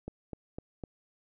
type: click train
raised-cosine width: 2 ms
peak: -25 dBFS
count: 4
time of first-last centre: 0.08-0.838 s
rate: 3.96 Hz
effects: none